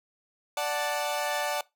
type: chord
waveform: sawtooth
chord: D major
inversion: none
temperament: equal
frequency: 587.3 / 740 / 880 Hz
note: D5 / F#5 / A5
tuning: 0 / 0 / 0 cents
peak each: -27 / -29 / -29 dBFS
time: 0.57-1.61 s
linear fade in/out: 2 ms
effects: noise-tail reverb RT60 0.2 s tail -21 dB re dry